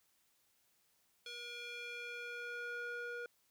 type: tone with band-pass filter sweep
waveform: square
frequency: 478.8 Hz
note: A#4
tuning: 46 cents sharp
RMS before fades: -45 dBFS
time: 1.26-3.26 s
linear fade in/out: 2 ms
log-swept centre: 3500 to 1100 Hz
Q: 2.1
effects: white hiss -75 dBFS RMS until 3.5 s